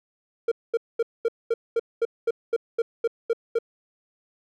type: tone bursts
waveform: triangle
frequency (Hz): 461.4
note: A#4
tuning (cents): -18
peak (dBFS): -17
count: 13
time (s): 0.48-3.588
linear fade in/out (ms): 5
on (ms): 36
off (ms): 220
effects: none